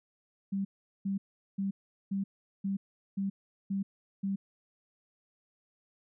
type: tone bursts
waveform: sine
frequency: 196 Hz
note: G3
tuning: in tune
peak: -29 dBFS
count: 8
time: 0.52-4.36 s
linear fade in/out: 10 ms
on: 130 ms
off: 400 ms
effects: none